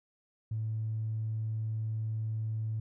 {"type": "tone with tanh clipping", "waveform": "triangle", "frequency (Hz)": 110, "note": "A2", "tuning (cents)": 0, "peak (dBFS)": -31, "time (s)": [0.51, 2.8], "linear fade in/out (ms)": 5, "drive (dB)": 4, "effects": []}